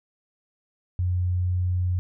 sine tone, 90.1 Hz, F#2, 45 cents flat, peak -21 dBFS, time 0.99-1.99 s, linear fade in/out 0 ms, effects none

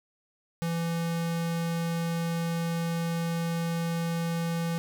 square tone, 167.5 Hz, E3, 28 cents sharp, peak -28 dBFS, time 0.62-4.78 s, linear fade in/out 0 ms, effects none

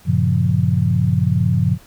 sine chord, G half-diminished seventh, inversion none, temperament equal with one note detuned, 96.2 / 116.54 / 138.59 / 174.61 Hz, G2 / Bb2 / Db3 / F3, -32 / 0 / 0 / 0 cents, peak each -19 dBFS, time 0.05-1.78 s, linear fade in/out 50 ms, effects pink hiss -48 dBFS RMS until 1.86 s

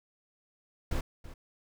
brown noise with echo, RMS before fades -30 dBFS, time 0.91-1.01 s, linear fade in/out 5 ms, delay 330 ms, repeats 1, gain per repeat -15 dB, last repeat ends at 1.34 s, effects none

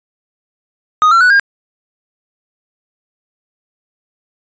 triangle tone with pitch steps, 1244.5 / 1357.1 / 1480 / 1613.9 Hz, D#6 / E6 / F#6 / G6, 0 / +50 / 0 / +50 cents, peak -4 dBFS, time 1.02-1.396 s, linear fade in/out 0 ms, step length 94 ms, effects resampled to 16000 Hz

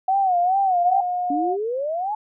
sine tone with vibrato, 743 Hz, F#5, 7 cents sharp, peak -16 dBFS, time 0.08-1.01 s, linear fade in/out 5 ms, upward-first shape sine, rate 2.4 Hz, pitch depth 110 cents each way
sine tone, 718 Hz, F5, 48 cents sharp, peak -21 dBFS, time 0.81-1.57 s, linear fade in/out 50 ms
sine exponential sweep, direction up, 277.2 to 875 Hz, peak -22 dBFS, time 1.3-2.15 s, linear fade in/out 5 ms
effects none

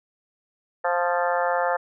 harmonic tone with a mistuned harmonic, 175.5 Hz, F3, 9 cents sharp, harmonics 3 / 4 / 5 / 6 / 7 / 8 / 9 / 10, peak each -25 / -26 / -27 / -33 / -32 / -32 / -35 / -32 dBFS, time 0.84-1.77 s, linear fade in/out 10 ms, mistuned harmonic 8, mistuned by -29 cents, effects none

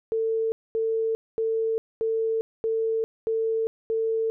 sine tone bursts, 447.7 Hz, A4, 30 cents sharp, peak -22 dBFS, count 7, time 0.12-4.3 s, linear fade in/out 0 ms, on 400 ms, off 230 ms, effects none

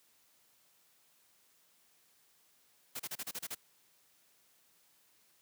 white noise bursts, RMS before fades -40 dBFS, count 8, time 2.95-3.55 s, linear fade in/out 10 ms, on 47 ms, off 32 ms, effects white hiss -69 dBFS RMS until 5.41 s + high-pass 100 Hz 12 dB/octave

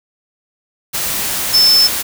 sine tone in noise, 5274 Hz, E8, in tune, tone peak -7 dBFS, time 1.53-1.88 s, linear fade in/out 20 ms, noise white, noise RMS -19 dBFS, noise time 0.93-2.03 s, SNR +9 dB, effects none

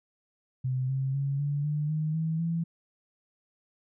sine tone with pitch steps, 129.1 / 133.88 / 138.85 / 143.99 / 149.33 / 154.86 / 160.6 / 166.55 Hz, C3 / C3 / C#3 / D3 / D3 / D#3 / E3 / E3, -23 / +40 / +3 / -34 / +29 / -8 / -45 / +18 cents, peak -26 dBFS, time 0.64-2.64 s, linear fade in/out 10 ms, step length 250 ms, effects none

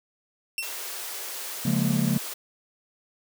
sawtooth tone with exponential decay, 2708 Hz, E7, 46 cents sharp, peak -21 dBFS, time 0.58-0.8 s, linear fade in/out 1 ms, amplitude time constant 46 ms
white high-pass noise, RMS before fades -35 dBFS, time 0.62-2.34 s, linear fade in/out 10 ms, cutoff 330 Hz, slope 48 dB/octave
triangle chord, Bb minor seventh, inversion first, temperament just, 139.85 / 174.81 / 209.8 / 233.1 Hz, Db3 / F3 / Ab3 / Bb3, +16 / +2 / +18 / 0 cents, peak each -25 dBFS, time 1.65-2.18 s, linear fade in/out 5 ms
effects none

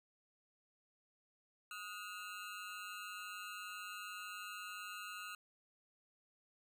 25% pulse ring-modulated tone, 1349 Hz, E6, 40 cents sharp, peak -39 dBFS, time 1.71-5.35 s, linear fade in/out 2 ms, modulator 96.6 Hz, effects none

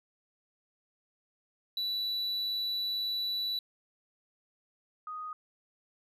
triangle / sine tone pair in turn, 3951 / 1244.5 Hz, B7 / D#6, 0 / 0 cents, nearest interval octave + minor sixth, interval 2000 cents, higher first, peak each -29 / -37 dBFS, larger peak first, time 1.77-3.59 / 5.07-5.33 s, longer first, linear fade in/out 2 ms, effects resampled to 32000 Hz

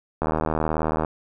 click train, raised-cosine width 1 ms, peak -9 dBFS, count 66, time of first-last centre 0.22-1.048 s, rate 78.5 Hz, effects none

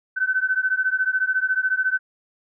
sine beating tone pair, 1514 / 1528 Hz, F#6 / G6, +39 / -45 cents, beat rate 14 Hz, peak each -22 dBFS, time 0.16-1.99 s, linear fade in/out 20 ms, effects none

